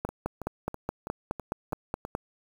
two click trains, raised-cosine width 1 ms, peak -15 / -22 dBFS, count 11 / 7, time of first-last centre 0.05-2.151 / 0.09-2.051 s, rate 4.76 / 3.06 Hz, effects 7-bit

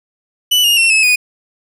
40% pulse tone with pitch steps, 2976 / 2842 / 2713 / 2591 / 2474 Hz, F#7 / F7 / E7 / E7 / D#7, +9 / +30 / +49 / -30 / -10 cents, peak -8 dBFS, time 0.51-1.16 s, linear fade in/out 10 ms, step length 130 ms, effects resampled to 32000 Hz + 8-bit

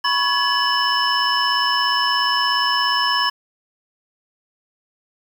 sine tone cluster, 985 / 1102 / 1697 / 2977 / 5270 Hz, B5 / C#6 / G#6 / F#7 / E8, -5 / -11 / +37 / +10 / -1 cents, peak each -22 dBFS, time 0.04-3.3 s, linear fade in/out 10 ms, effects tanh soft clip ceiling -7 dBFS + 7-bit

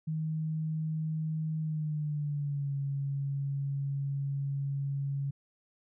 sine tone with pitch glide, 157.3 to 139.33 Hz, D#3 to C#3, +19 to +9 cents, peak -30 dBFS, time 0.07-5.31 s, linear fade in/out 10 ms, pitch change -210 cents, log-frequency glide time 1.6-2.75 s, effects none

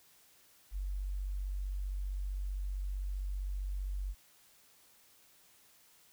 sine tone, 47.69 Hz, G1, 47 cents flat, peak -34 dBFS, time 0.71-4.15 s, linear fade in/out 50 ms, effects white hiss -64 dBFS RMS until 6.12 s

